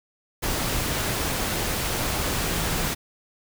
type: tone in noise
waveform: sine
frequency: 164.81 Hz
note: E3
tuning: in tune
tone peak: -32 dBFS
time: 2.42-2.87 s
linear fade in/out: 20 ms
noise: pink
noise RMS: -26 dBFS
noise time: 0.42-2.95 s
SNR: -9 dB
effects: none